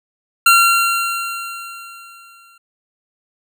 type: tone with exponential decay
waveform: 25% pulse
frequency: 1374 Hz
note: F6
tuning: 29 cents flat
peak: -3 dBFS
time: 0.46-2.58 s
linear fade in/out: 5 ms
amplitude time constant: 460 ms
effects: none